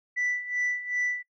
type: tone with tremolo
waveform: sine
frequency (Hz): 1975.5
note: B6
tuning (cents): 0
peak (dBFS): -22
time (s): 0.16-1.23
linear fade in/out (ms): 20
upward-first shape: sine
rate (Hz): 2.6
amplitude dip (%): 80
effects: noise-tail reverb RT60 0.1 s tail -23 dB re dry + tanh soft clip ceiling -22 dBFS